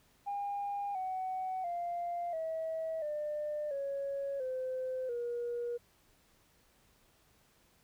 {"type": "tone with pitch steps", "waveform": "sine", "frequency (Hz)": [808, 749.5, 695.3, 645, 598.4, 555.1, 514.9, 477.7], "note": ["G#5", "F#5", "F5", "E5", "D5", "C#5", "C5", "A#4"], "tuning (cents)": [-48, 22, -8, -38, 32, 2, -28, 42], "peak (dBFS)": -33, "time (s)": [0.26, 5.78], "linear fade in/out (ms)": 20, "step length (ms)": 690, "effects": ["tanh soft clip ceiling -30 dBFS", "pink hiss -68 dBFS RMS until 7.83 s"]}